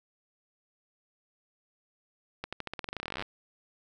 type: accelerating click train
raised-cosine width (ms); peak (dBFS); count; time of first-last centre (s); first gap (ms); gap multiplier
0.3; -19; 24; 2.44-3.224; 86; 0.9
effects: none